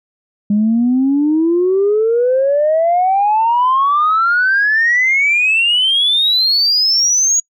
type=exponential sweep; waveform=sine; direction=up; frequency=203 to 6770 Hz; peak=-9 dBFS; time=0.5-7.4 s; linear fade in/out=5 ms; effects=noise-tail reverb RT60 0.1 s tail -26 dB re dry + tanh soft clip ceiling -6 dBFS